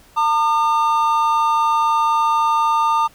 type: tone pair together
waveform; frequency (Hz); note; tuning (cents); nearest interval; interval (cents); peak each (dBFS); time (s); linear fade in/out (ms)
triangle; 906 / 1209.4; A#5 / D#6; -50 / -50; perfect fourth; 500; -15; 0.16-3.08; 20
effects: pink hiss -50 dBFS RMS until 3.14 s